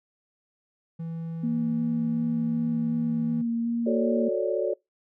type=tone with pitch glide; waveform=triangle; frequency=164.81 to 163.77 Hz; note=E3 to E3; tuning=0 to -11 cents; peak=-29 dBFS; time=0.99-3.42 s; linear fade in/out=10 ms; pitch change=-11 cents; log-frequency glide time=2.47-2.97 s
type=tone with vibrato; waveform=sine; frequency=233.1 Hz; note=A#3; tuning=in tune; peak=-24 dBFS; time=1.43-4.29 s; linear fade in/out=10 ms; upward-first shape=square; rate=2.7 Hz; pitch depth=9 cents each way
type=chord; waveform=sine; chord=D major seventh; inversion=first; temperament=just; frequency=367.1 / 440.5 / 550.6 / 587.3 Hz; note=F#4 / A4 / C#5 / D5; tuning=-14 / +2 / -12 / 0 cents; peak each=-29 dBFS; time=3.86-4.74 s; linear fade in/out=10 ms
effects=noise-tail reverb RT60 0.2 s tail -26 dB re dry